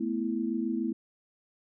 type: chord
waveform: sine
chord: A suspended second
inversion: none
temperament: equal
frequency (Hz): 220 / 246.9 / 329.6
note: A3 / B3 / E4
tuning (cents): 0 / 0 / 0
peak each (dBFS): -32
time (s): 0-0.93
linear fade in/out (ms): 10
effects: none